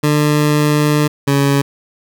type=tone pair in turn; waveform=20% pulse; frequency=149.2 / 140.14 Hz; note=D3 / C#3; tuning=+28 / +19 cents; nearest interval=minor second; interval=109 cents; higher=first; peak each=-6 dBFS; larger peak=neither; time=0.03-1.08 / 1.27-1.62 s; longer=first; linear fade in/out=10 ms; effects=none